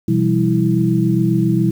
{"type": "tone cluster", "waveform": "sine", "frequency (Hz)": [126, 168.2, 195.6, 327.3], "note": ["B2", "E3", "G3", "E4"], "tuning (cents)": [35, 35, -4, -12], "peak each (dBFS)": -18, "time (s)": [0.08, 1.71], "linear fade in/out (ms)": 5, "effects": ["7-bit"]}